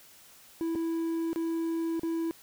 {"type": "tone with dropouts", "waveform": "triangle", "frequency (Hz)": 329.6, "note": "E4", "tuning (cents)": 0, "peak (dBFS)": -26, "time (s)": [0.61, 2.31], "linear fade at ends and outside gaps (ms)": 0, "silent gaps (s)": [[0.751, 0.757], [1.331, 1.36], [1.995, 2.033]], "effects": ["white hiss -55 dBFS RMS until 2.42 s"]}